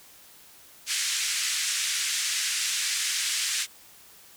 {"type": "band-pass noise", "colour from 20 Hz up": "white", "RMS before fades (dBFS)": -28, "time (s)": [0.86, 3.67], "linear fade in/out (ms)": 50, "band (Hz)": [1700, 8400], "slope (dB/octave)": 24, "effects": ["white hiss -52 dBFS RMS until 4.36 s"]}